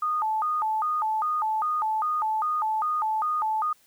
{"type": "tone with vibrato", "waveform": "sine", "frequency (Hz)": 1036, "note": "C6", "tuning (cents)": -17, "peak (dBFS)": -23, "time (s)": [0.02, 3.73], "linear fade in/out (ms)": 5, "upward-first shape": "square", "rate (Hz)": 2.5, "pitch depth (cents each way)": 300, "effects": ["white hiss -61 dBFS RMS until 3.86 s"]}